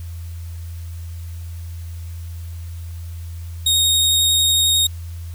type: tone with vibrato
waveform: sawtooth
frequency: 3733 Hz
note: A#7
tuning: 2 cents sharp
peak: -11 dBFS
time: 3.66-4.87 s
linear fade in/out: 5 ms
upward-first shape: triangle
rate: 11 Hz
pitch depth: 11 cents each way
effects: added 84 Hz sine -28 dBFS peak until 5.34 s + white hiss -48 dBFS RMS until 5.34 s